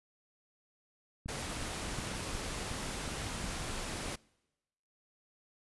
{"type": "click train", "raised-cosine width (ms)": 5, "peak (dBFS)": -28, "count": 7, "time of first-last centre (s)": [1.26, 3.442], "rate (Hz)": 2.75}
{"type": "noise", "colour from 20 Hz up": "pink", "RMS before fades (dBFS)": -39, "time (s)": [1.28, 4.16], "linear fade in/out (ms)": 10}
{"effects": ["noise-tail reverb RT60 1.0 s tail -25 dB re dry", "resampled to 24000 Hz"]}